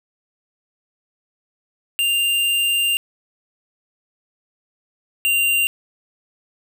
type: tone pair in turn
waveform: square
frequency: 2792 / 2779 Hz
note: F7 / F7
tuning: -1 / -9 cents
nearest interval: unison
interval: 8 cents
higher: first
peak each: -17 / -16 dBFS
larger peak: second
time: 1.99-2.97 / 5.25-5.67 s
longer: first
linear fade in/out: 0 ms
effects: 7-bit